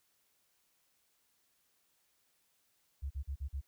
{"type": "tone bursts", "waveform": "sine", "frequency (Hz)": 69.3, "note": "C#2", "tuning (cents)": 0, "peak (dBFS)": -35, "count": 5, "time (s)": [3.02, 3.613], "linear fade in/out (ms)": 20, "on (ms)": 85, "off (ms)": 42, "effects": ["white hiss -75 dBFS RMS until 3.67 s"]}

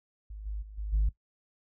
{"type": "tone with level steps", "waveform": "sine", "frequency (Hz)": 51.91, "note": "G#1", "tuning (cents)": 0, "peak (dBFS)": [-39, -32, -43, -32, -21], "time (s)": [0.3, 1.09], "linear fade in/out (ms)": 5, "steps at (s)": [0.45, 0.61, 0.77, 0.92], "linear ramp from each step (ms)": 20, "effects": ["noise-tail reverb RT60 0.1 s tail -18 dB re dry", "tanh soft clip ceiling -20 dBFS"]}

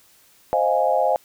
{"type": "chord", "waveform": "sine", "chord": "F minor seventh", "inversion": "second", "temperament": "equal", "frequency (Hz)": [523.3, 622.3, 698.5, 830.6], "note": ["C5", "Eb5", "F5", "Ab5"], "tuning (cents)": [0, 0, 0, 0], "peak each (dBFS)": -22, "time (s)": [0.53, 1.16], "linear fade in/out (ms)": 0, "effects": ["white hiss -55 dBFS RMS until 1.24 s"]}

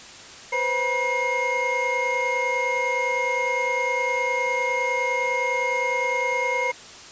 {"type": "tone cluster", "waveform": "triangle", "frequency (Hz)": [496.2, 526, 966, 2141], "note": ["B4", "C5", "B5", "C7"], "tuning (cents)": [8, 9, -39, 39], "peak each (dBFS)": [-27, -27, -25, -23], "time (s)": [0.52, 6.72], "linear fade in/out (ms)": 10, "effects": ["white hiss -42 dBFS RMS until 7.11 s", "resampled to 16000 Hz"]}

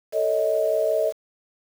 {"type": "tone cluster", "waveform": "sine", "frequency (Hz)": [444.3, 567, 632], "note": ["A4", "C#5", "D#5"], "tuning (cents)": [17, 39, 27], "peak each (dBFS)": [-25, -26, -21], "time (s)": [0.12, 1.13], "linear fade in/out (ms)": 50, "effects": ["7-bit"]}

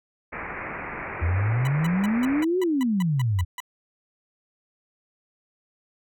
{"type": "low-pass noise", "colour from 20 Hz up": "white", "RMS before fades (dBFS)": -34, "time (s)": [0.32, 2.44], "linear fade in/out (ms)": 10, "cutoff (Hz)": 2400, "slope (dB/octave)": 96}
{"type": "exponential two-way sweep", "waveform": "sine", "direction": "up then down", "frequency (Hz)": [79.7, 380, 83.6], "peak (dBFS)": -20, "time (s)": [1.21, 3.45], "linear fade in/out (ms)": 20, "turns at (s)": 2.6}
{"type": "tone bursts", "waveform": "20% pulse", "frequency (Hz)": 987.8, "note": "B5", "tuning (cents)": 0, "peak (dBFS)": -26, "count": 11, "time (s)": [1.65, 3.603], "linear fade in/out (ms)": 2, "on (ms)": 23, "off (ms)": 170}
{"effects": []}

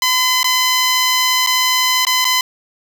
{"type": "tone with dropouts", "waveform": "10% pulse", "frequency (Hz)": 1017, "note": "C6", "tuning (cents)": -50, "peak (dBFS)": -4, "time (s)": [0.02, 2.41], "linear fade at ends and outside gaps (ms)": 2, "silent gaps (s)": [[0.431, 0.443], [1.464, 1.471], [2.051, 2.068], [2.245, 2.251]], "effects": []}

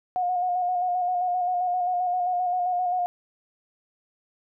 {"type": "tone with vibrato", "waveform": "sine", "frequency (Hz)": 721, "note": "F#5", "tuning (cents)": -45, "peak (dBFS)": -22, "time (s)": [0.16, 3.06], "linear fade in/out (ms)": 0, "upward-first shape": "square", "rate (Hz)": 7.6, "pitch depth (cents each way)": 26, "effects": []}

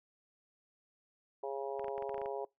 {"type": "harmonic tone", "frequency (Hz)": 137.3, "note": "C#3", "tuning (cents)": -16, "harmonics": [3, 4, 5, 6, 7], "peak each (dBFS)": [-40, -42, -44, -46, -47], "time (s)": [1.43, 2.45], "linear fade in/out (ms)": 5}
{"type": "clicks", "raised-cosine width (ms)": 0.5, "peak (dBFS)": -33, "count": 10, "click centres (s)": [1.795, 1.844, 1.882, 1.98, 2.024, 2.094, 2.144, 2.18, 2.216, 2.259]}
{"effects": ["noise-tail reverb RT60 0.2 s tail -25 dB re dry"]}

